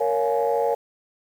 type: chord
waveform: sine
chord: Bb minor seventh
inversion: none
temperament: just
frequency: 466.2 / 559.4 / 699.2 / 839.1 Hz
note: Bb4 / Db5 / F5 / Ab5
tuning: 0 / +16 / +2 / +18 cents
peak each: -22 / -24 / -27 / -25 dBFS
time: 0-0.75 s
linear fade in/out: 10 ms
effects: tanh soft clip ceiling -11 dBFS + 8-bit